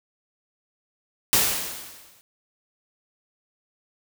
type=noise with exponential decay; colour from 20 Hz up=white; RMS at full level=-17 dBFS; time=1.33-2.21 s; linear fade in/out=0 ms; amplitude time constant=190 ms; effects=none